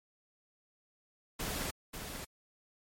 pink noise with echo, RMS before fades -37 dBFS, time 1.39-1.71 s, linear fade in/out 10 ms, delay 540 ms, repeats 1, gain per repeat -6 dB, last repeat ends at 2.25 s, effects MP3 64 kbps

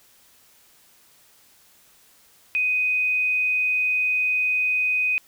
sine tone, 2500 Hz, D#7, 8 cents sharp, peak -19 dBFS, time 2.55-5.18 s, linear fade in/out 0 ms, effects white hiss -56 dBFS RMS until 5.27 s

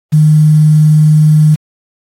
sine tone with quantisation, 153.2 Hz, D#3, 27 cents flat, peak -3 dBFS, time 0.12-1.56 s, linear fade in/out 20 ms, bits 5, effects AAC 48 kbps

